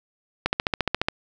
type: click train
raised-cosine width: 0.3 ms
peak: -5 dBFS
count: 10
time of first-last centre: 0.46-1.085 s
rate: 14.4 Hz
effects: none